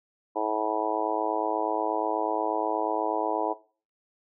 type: harmonic tone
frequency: 108.3 Hz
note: A2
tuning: 27 cents flat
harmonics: 3 / 4 / 5 / 6 / 7 / 8 / 9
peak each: -33 / -33 / -33 / -33 / -33 / -33 / -33 dBFS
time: 0.35-3.54 s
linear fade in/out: 20 ms
effects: noise-tail reverb RT60 0.4 s tail -19 dB re dry